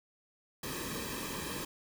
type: noise with comb filter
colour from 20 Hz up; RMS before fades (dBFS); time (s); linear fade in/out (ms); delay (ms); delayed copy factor
pink; -39; 0.63-1.65; 5; 1.4; -0.75
effects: none